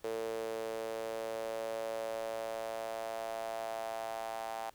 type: tone with high-pass filter sweep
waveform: sawtooth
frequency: 112.5 Hz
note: A2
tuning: 39 cents sharp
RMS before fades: -39 dBFS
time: 0.04-4.7 s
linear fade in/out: 5 ms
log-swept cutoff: 460 to 750 Hz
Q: 6
effects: pink hiss -65 dBFS RMS until 4.74 s